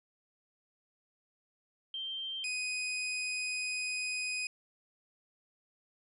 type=tone pair in turn; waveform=sine / sawtooth; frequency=3146 / 2497 Hz; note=G7 / D#7; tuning=+6 / +6 cents; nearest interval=major third; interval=400 cents; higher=first; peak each=-36 / -30 dBFS; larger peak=second; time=1.94-2.44 / 2.44-4.47 s; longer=second; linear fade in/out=2 ms; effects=resampled to 24000 Hz